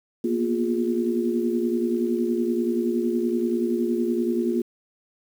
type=tone cluster; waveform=sine; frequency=235.5 / 246.1 / 352.3 / 411.1 Hz; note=A#3 / B3 / F4 / G#4; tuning=+18 / -6 / +15 / -18 cents; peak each=-25 / -30 / -24 / -31 dBFS; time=0.24-4.62 s; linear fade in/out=5 ms; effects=8-bit